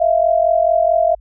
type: tone pair together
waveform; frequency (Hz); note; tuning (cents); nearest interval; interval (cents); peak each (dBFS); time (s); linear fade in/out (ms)
sine; 643.4 / 688; E5 / F5; -42 / -26; minor second; 116; -14; 0-1.15; 10
effects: added 50 Hz sine -41 dBFS peak until 1.2 s